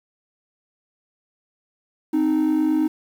triangle tone pair together, 260.7 / 310 Hz, C4 / D#4, -6 / -6 cents, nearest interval minor third, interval 300 cents, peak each -20 / -15 dBFS, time 2.13-2.88 s, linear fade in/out 10 ms, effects tanh soft clip ceiling -11 dBFS + 8-bit

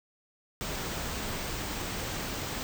pink band-stop noise, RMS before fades -35 dBFS, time 0.61-2.63 s, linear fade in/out 0 ms, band 9100 to 13000 Hz, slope 96 dB/octave, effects none

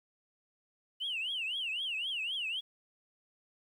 sine tone with vibrato, 2906 Hz, F#7, 32 cents flat, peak -32 dBFS, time 1-2.61 s, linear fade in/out 20 ms, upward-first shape triangle, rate 3.9 Hz, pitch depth 260 cents each way, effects tanh soft clip ceiling -29 dBFS + 11-bit

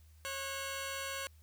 10% pulse tone pair together, 545 / 1480 Hz, C#5 / F#6, -29 / 0 cents, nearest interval octave + perfect fourth, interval 1729 cents, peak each -31 / -35 dBFS, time 0.25-1.27 s, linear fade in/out 0 ms, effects added 78 Hz sine -57 dBFS peak until 1.42 s + white hiss -70 dBFS RMS until 1.42 s

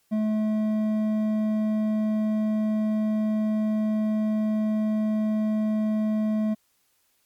triangle tone with hard clipping, 215.4 Hz, A3, 37 cents flat, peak -23 dBFS, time 0.11-6.55 s, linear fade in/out 20 ms, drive 10 dB, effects white hiss -68 dBFS RMS until 7.25 s + MP3 96 kbps

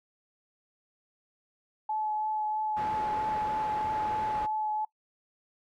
sine tone with vibrato, 858 Hz, A5, 44 cents flat, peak -28 dBFS, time 1.89-4.85 s, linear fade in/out 5 ms, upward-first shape triangle, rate 3.1 Hz, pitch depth 14 cents each way
white low-pass noise, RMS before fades -40 dBFS, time 2.76-4.47 s, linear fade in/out 20 ms, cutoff 1100 Hz, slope 12 dB/octave
effects noise-tail reverb RT60 0.1 s tail -22 dB re dry

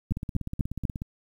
two click trains, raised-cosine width 5 ms, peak -20 / -13 dBFS, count 16 / 4, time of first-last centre 0.11-1.019 / 0.12-0.852 s, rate 16.5 / 4.1 Hz, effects 9-bit

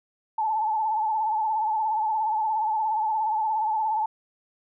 sine tone with vibrato, 870 Hz, A5, 20 cents flat, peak -22 dBFS, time 0.38-4.06 s, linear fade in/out 5 ms, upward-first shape sine, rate 17 Hz, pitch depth 55 cents each way, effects none

